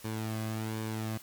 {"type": "tone with flanger", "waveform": "sawtooth", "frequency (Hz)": 110, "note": "A2", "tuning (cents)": 0, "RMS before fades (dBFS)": -35, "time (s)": [0.04, 1.18], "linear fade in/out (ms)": 10, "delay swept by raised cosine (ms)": [1.5, 2.2], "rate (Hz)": 1.3, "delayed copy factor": -0.5, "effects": ["white hiss -52 dBFS RMS until 1.22 s", "MP3 96 kbps"]}